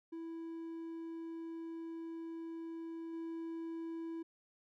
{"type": "tone with level steps", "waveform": "triangle", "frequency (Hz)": 329.6, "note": "E4", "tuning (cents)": 0, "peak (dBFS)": [-40, -38], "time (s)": [0.12, 4.23], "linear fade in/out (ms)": 10, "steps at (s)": 3.13, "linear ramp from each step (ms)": 5, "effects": []}